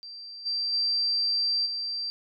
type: tone with level steps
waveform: sine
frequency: 4699 Hz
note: D8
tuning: in tune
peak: -39 / -26 / -23 / -29 dBFS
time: 0.03-2.1 s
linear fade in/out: 0 ms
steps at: 0.45 / 0.72 / 1.65 s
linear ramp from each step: 20 ms
effects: none